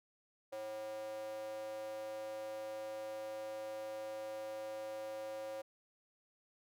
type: tone with high-pass filter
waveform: square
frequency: 108.4 Hz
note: A2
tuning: 25 cents flat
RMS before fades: -44 dBFS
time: 0.52-5.62 s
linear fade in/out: 10 ms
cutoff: 560 Hz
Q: 6
effects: none